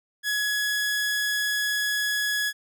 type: tone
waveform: sawtooth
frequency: 1683 Hz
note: G#6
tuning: 23 cents sharp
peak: -20 dBFS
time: 0.23-2.53 s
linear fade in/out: 50 ms
effects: none